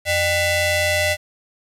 sawtooth ring-modulated tone, 694 Hz, F5, 11 cents flat, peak -10 dBFS, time 0.05-1.17 s, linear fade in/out 50 ms, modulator 1300 Hz, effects resampled to 32000 Hz + 8-bit

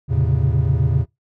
triangle tone cluster, 81.8 / 112.3 / 131.6 / 139.5 Hz, E2 / A2 / C3 / C#3, -13 / +36 / +10 / +11 cents, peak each -18 dBFS, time 0.08-1.06 s, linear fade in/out 50 ms, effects noise-tail reverb RT60 0.2 s tail -25 dB re dry + tanh soft clip ceiling -4 dBFS

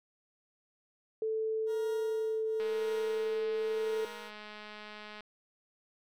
sine tone, 440 Hz, A4, in tune, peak -30 dBFS, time 1.22-4.05 s, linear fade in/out 2 ms
20% pulse tone with tremolo, 471.4 Hz, A#4, 19 cents sharp, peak -38 dBFS, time 1.66-4.32 s, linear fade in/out 50 ms, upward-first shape triangle, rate 0.96 Hz, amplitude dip 95%
click train, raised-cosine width 0.3 ms, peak -31 dBFS, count 551, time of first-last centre 2.6-5.207 s, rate 211 Hz
effects none

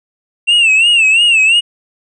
triangle tone with vibrato, 2708 Hz, E7, 46 cents sharp, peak -5 dBFS, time 0.47-1.61 s, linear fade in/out 20 ms, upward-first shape sine, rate 2.9 Hz, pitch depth 110 cents each way, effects resampled to 24000 Hz

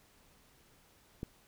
click, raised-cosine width 3 ms, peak -25 dBFS, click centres 1.231 s, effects pink hiss -65 dBFS RMS until 1.47 s

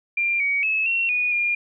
sine tone with pitch steps, 2384 / 2250 / 2592 / 2726 / 2463 / 2413 Hz, D7 / C#7 / E7 / F7 / D#7 / D7, +25 / +25 / -30 / -43 / -18 / +46 cents, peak -19 dBFS, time 0.17-1.55 s, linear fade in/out 5 ms, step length 230 ms, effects none

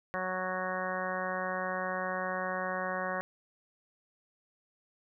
harmonic tone, 185 Hz, F#3, in tune, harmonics 1 / 2 / 3 / 4 / 5 / 6 / 7 / 8 / 9 / 10, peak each -42 / -45 / -37 / -40 / -45 / -38 / -48 / -41 / -42 / -41 dBFS, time 0.14-3.21 s, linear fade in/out 0 ms, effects none

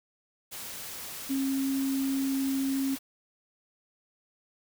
sine tone in noise, 270.2 Hz, C#4, 44 cents flat, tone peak -26 dBFS, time 1.29-2.96 s, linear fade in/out 20 ms, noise white, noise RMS -40 dBFS, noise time 0.51-2.99 s, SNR +11 dB, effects none

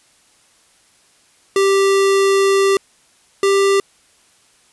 square tone pair in turn, 392 / 394.5 Hz, G4 / G4, 0 / +11 cents, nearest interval unison, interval 11 cents, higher second, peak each -12 dBFS, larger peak neither, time 1.56-2.77 / 3.43-3.8 s, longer first, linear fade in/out 2 ms, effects white hiss -54 dBFS RMS until 4.72 s + resampled to 24000 Hz

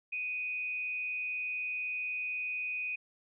sine tone with frequency modulation, 2489 Hz, D#7, in tune, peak -33 dBFS, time 0.12-2.96 s, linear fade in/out 10 ms, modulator 172 Hz, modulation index 0.32, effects none

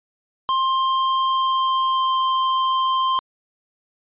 square tone with pitch glide, 1055 to 1047.7 Hz, C6 to C6, +14 to +2 cents, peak -18 dBFS, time 0.49-3.19 s, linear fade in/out 0 ms, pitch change -12 cents, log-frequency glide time 1.24-2.15 s, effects resampled to 8000 Hz

